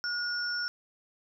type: tone pair together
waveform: sine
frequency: 1441 / 5425 Hz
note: F#6 / E8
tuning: -46 / +49 cents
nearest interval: octave + major seventh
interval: 2295 cents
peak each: -32 / -33 dBFS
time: 0.04-0.68 s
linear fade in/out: 0 ms
effects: none